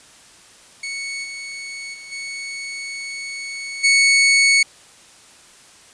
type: tone with level steps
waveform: sawtooth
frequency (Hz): 2217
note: C#7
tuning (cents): 0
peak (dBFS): -22 / -26 / -32 / -24 / -8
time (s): 0.83-4.63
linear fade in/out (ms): 5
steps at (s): 1.23 / 1.93 / 2.11 / 3.83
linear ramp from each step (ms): 20
effects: white hiss -47 dBFS RMS until 5.93 s + resampled to 22050 Hz